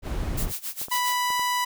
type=noise; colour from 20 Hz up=brown; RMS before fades=-28 dBFS; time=0.02-0.53 s; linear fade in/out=50 ms
type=noise with tremolo; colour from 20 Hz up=blue; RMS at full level=-30 dBFS; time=0.37-1.15 s; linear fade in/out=10 ms; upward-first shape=sine; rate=7.3 Hz; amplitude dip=90%
type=clicks; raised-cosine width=1 ms; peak=-26 dBFS; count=4; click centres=0.815 / 0.884 / 1.304 / 1.395 s
type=tone; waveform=sawtooth; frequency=987.8 Hz; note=B5; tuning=in tune; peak=-19 dBFS; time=0.91-1.65 s; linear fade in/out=10 ms
effects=none

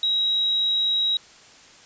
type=tone; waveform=sine; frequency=3836 Hz; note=A#7; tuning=49 cents sharp; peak=-19 dBFS; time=0.03-1.17 s; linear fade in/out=2 ms; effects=white hiss -49 dBFS RMS until 1.85 s + resampled to 16000 Hz

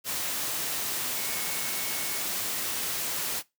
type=tone in noise; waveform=sine; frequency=2200 Hz; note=C#7; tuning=14 cents flat; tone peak=-41 dBFS; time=1.13-2.26 s; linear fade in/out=50 ms; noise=white; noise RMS=-31 dBFS; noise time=0.04-3.43 s; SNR=-13 dB; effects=noise-tail reverb RT60 0.2 s tail -20 dB re dry + high-pass 100 Hz 12 dB/octave

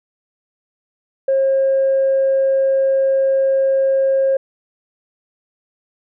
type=tone; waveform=sine; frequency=538 Hz; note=C5; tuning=48 cents sharp; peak=-11 dBFS; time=1.28-4.37 s; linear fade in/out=5 ms; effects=tanh soft clip ceiling -9 dBFS

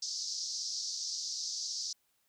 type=band-pass noise; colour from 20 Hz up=white; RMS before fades=-38 dBFS; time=0.02-1.93 s; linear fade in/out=5 ms; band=4600 to 6000 Hz; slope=48 dB/octave; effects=white hiss -75 dBFS RMS until 2.28 s

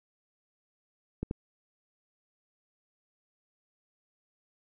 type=clicks; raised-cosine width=3 ms; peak=-19 dBFS; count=2; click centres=1.23 / 1.311 s; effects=none

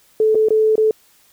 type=tone with dropouts; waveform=sine; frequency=435.5 Hz; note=A4; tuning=18 cents flat; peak=-11 dBFS; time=0.2-0.91 s; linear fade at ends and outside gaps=2 ms; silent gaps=0.347-0.353 / 0.486-0.505 / 0.756-0.779 s; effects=white hiss -54 dBFS RMS until 1.32 s

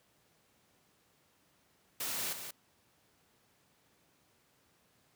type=noise with echo; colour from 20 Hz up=white; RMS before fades=-37 dBFS; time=2-2.33 s; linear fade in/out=5 ms; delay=180 ms; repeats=1; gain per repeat=-7 dB; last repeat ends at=2.51 s; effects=pink hiss -70 dBFS RMS until 5.15 s + high-pass 100 Hz 12 dB/octave

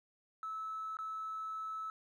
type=tone with dropouts; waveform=triangle; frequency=1303 Hz; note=E6; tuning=20 cents flat; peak=-35 dBFS; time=0.43-1.9 s; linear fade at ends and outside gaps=1 ms; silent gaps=0.969-0.988 s; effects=tanh soft clip ceiling -36 dBFS

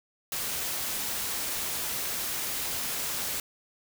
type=noise; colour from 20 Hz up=white; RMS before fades=-32 dBFS; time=0.32-3.4 s; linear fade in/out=2 ms; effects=none

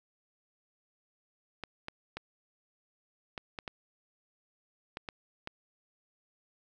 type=clicks; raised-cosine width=0.3 ms; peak=-22 dBFS; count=9; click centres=1.637 / 1.884 / 2.17 / 3.378 / 3.588 / 3.678 / 4.971 / 5.088 / 5.474 s; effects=none

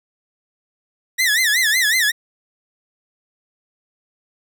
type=tone with vibrato; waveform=sawtooth; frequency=1864.7 Hz; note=A#6; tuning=in tune; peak=-11 dBFS; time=1.18-2.12 s; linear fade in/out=20 ms; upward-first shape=sine; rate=5.4 Hz; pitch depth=190 cents each way; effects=none

